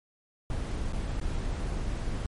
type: noise with dropouts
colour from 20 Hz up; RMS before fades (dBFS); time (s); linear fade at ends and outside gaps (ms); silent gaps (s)
brown; -31; 0.5-2.26; 1; 0.925-0.932 / 1.2-1.213
effects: MP3 48 kbps

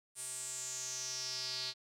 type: tone with band-pass filter sweep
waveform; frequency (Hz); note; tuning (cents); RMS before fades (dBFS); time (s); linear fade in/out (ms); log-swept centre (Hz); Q
square; 127.9; C3; -39; -41; 0.15-1.74; 50; 9100 to 4300; 5.7
effects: none

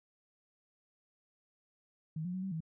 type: tone with pitch steps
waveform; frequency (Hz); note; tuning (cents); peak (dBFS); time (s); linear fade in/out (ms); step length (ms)
sine; 158 / 179.1 / 186.3 / 192.1 / 160.9; D#3 / F3 / F#3 / G3 / E3; +27 / +44 / +12 / -35 / -42; -35; 2.16-2.605; 5; 89
effects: none

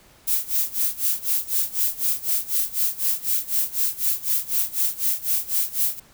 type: noise with tremolo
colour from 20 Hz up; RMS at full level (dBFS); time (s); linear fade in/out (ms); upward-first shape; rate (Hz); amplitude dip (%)
violet; -20; 0.27-6; 10; sine; 4; 90
effects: pink hiss -53 dBFS RMS until 6.13 s

